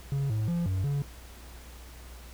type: tone with pitch steps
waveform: triangle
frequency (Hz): 138.9 / 108.5 / 171.7 / 94.3 / 142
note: C#3 / A2 / F3 / F#2 / C#3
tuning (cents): +4 / -24 / -29 / +33 / +42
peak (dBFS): -24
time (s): 0.12-1.02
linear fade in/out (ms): 0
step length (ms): 180
effects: added 60 Hz sine -45 dBFS peak until 2.33 s + pink hiss -51 dBFS RMS until 2.33 s